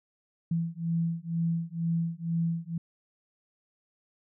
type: beating tone pair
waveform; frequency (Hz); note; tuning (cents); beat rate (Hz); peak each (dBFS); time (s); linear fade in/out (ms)
sine; 165.8 / 167.9; E3 / E3; +10 / +32; 2.1; -30; 0.51-2.78; 5
effects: none